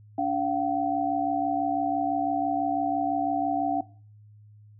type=tone cluster; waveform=sine; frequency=287.9 / 695 / 761 Hz; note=D4 / F5 / F#5; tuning=-34 / -9 / +48 cents; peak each=-28 dBFS; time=0.18-3.81 s; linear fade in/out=5 ms; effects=noise-tail reverb RT60 0.4 s tail -18 dB re dry + added 105 Hz sine -49 dBFS peak until 4.79 s